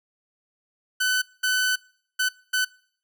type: tone bursts at uneven times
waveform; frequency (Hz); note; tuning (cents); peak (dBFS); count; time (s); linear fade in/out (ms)
sawtooth; 1507; F#6; +31; -17; 4; 1-1.22 / 1.43-1.76 / 2.19-2.29 / 2.53-2.65; 10
effects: noise-tail reverb RT60 0.6 s tail -24 dB re dry